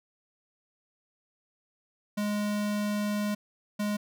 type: tone pair in turn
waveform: square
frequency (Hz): 207.7 / 207.7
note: G#3 / G#3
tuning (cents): 0 / 0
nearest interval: unison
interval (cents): 0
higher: neither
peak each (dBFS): -28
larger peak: neither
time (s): 2.17-3.35 / 3.79-3.97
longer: first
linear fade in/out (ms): 10
effects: none